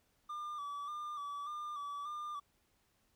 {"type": "tone with vibrato", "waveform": "triangle", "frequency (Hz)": 1174.7, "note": "D6", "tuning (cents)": 0, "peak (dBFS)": -38, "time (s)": [0.29, 2.4], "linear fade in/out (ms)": 10, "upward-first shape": "square", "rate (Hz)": 1.7, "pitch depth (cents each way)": 39, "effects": ["pink hiss -75 dBFS RMS until 3.15 s"]}